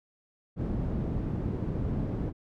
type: low-pass noise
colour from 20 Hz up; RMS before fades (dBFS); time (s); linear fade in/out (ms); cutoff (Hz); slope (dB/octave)
white; -31; 0.56-2.33; 50; 200; 12
effects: none